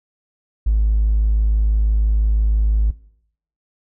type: tone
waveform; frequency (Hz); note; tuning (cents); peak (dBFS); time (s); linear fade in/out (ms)
triangle; 53; G#1; +36; -9; 0.66-2.91; 10
effects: noise-tail reverb RT60 0.7 s tail -24 dB re dry + tanh soft clip ceiling -10 dBFS